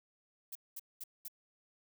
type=noise bursts; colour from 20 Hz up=violet; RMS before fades=-44 dBFS; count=4; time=0.52-1.282 s; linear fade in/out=5 ms; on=33 ms; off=210 ms; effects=none